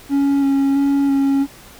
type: tone with vibrato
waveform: triangle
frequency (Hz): 277.2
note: C#4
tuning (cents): 0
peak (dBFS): -11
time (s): 0.09-1.47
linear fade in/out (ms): 50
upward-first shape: square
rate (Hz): 1.5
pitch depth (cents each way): 13
effects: pink hiss -42 dBFS RMS until 1.79 s